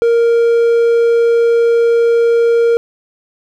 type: tone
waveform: triangle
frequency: 466.2 Hz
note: A#4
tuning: in tune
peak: -6 dBFS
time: 0.02-2.77 s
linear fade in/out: 0 ms
effects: none